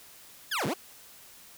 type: linear two-way sweep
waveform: 20% pulse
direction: down then up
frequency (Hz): 1800 to 110 to 403.3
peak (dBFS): -23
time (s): 0.51-0.74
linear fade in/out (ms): 10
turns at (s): 0.66
effects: white hiss -52 dBFS RMS until 1.57 s